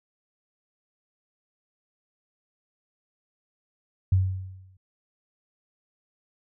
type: tone with exponential decay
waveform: sine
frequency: 94 Hz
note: F#2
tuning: 28 cents sharp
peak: -15 dBFS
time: 4.12-4.77 s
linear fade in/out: 5 ms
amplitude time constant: 140 ms
effects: none